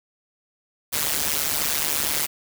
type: noise with amplitude modulation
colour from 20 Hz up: white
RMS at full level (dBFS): -20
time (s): 0.92-2.27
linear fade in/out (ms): 20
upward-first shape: sine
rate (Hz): 149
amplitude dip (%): 95
effects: none